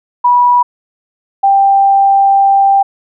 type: tone pair in turn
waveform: sine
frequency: 976 / 788.2 Hz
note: B5 / G5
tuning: -21 / +9 cents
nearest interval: major third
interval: 370 cents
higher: first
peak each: -5 dBFS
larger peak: neither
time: 0.24-0.63 / 1.43-2.83 s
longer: second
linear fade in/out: 10 ms
effects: none